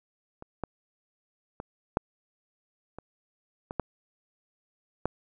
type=clicks; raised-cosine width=1 ms; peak=-28 / -17 / -22 / -9 / -26 / -21 / -13 / -12 dBFS; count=8; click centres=0.424 / 0.637 / 1.601 / 1.971 / 2.986 / 3.709 / 3.797 / 5.056 s; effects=none